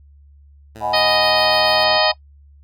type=tone with vibrato; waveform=10% pulse; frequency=110 Hz; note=A2; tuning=in tune; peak=-27 dBFS; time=0.75-1.98 s; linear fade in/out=5 ms; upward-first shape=sine; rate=11 Hz; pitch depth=26 cents each way
type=chord; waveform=sine; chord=G# minor seventh; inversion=second; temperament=equal; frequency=622.3 / 740 / 830.6 / 987.8 Hz; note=D#5 / F#5 / G#5 / B5; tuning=0 / 0 / 0 / 0 cents; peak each=-25 / -23 / -22 / -26 dBFS; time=0.8-2.14 s; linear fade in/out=50 ms
type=harmonic tone; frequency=622.3 Hz; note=D#5; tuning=in tune; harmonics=1 / 2 / 3 / 4 / 5 / 6 / 7 / 8; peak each=-23 / -25 / -23 / -25 / -23 / -26 / -21 / -22 dBFS; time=0.93-2.12 s; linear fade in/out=10 ms
type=tone with tremolo; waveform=10% pulse; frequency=4658 Hz; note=D8; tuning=15 cents flat; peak=-29 dBFS; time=0.94-1.85 s; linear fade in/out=20 ms; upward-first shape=triangle; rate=6.9 Hz; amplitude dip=65%
effects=noise-tail reverb RT60 0.1 s tail -22 dB re dry + added 71 Hz sine -44 dBFS peak until 2.63 s